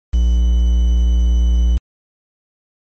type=tone with quantisation; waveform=triangle; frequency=58.7 Hz; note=A#1; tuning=13 cents sharp; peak=-8 dBFS; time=0.13-1.78 s; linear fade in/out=10 ms; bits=6; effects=MP3 32 kbps